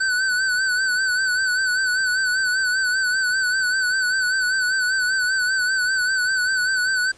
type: tone with vibrato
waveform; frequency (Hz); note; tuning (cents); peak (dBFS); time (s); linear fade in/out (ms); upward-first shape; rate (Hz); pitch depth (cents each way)
square; 1514; F#6; +39; -19; 0-7.12; 10; sine; 5.1; 52
effects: pink hiss -50 dBFS RMS until 7.17 s + resampled to 22050 Hz